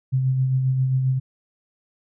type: tone with tremolo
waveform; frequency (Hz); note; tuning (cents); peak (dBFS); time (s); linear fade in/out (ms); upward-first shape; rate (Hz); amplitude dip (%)
sine; 130.81; C3; 0; -16; 0.12-1.2; 20; sine; 7.5; 35
effects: none